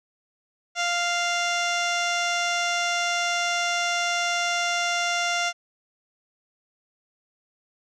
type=tone with low-pass filter; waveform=15% pulse; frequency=697 Hz; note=F5; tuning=4 cents flat; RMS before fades=-25 dBFS; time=0.75-5.53 s; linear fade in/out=50 ms; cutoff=5200 Hz; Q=4.1; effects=none